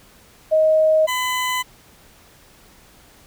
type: tone pair in turn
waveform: sine / 20% pulse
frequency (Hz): 628 / 1007.4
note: D#5 / B5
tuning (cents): +16 / +34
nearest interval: minor sixth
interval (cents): 818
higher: second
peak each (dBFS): -12 / -15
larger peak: first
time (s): 0.51-1.07 / 1.07-1.63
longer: neither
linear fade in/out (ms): 20
effects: pink hiss -50 dBFS RMS until 3.26 s